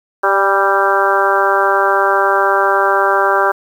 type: harmonic tone with a mistuned harmonic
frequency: 196 Hz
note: G3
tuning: in tune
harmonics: 2 / 3 / 4 / 5 / 6 / 7 / 8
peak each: -18 / -18 / -18 / -18 / -18 / -18 / -18 dBFS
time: 0.23-3.52 s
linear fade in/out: 10 ms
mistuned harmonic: 4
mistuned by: +22 cents
effects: 7-bit